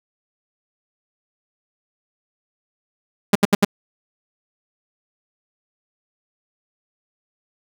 sawtooth tone bursts, 202.2 Hz, G#3, 46 cents flat, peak -6 dBFS, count 4, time 3.33-3.648 s, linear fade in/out 5 ms, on 24 ms, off 74 ms, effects none

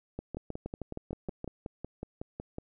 two click trains, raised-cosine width 2 ms, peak -24 / -23 dBFS, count 13 / 9, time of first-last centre 0.37-2.584 / 0.19-1.444 s, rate 5.42 / 6.38 Hz, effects none

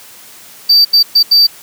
triangle tone bursts at uneven times, 4641 Hz, D8, 21 cents flat, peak -3 dBFS, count 4, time 0.69-0.85 / 0.93-1.03 / 1.15-1.23 / 1.31-1.47 s, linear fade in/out 10 ms, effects white hiss -37 dBFS RMS until 1.62 s + high-pass 100 Hz 12 dB/octave

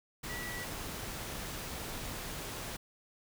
sine tone in noise, 1948 Hz, B6, 24 cents flat, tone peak -41 dBFS, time 0.29-0.65 s, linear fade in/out 10 ms, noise pink, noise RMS -41 dBFS, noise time 0.23-2.77 s, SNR -3 dB, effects none

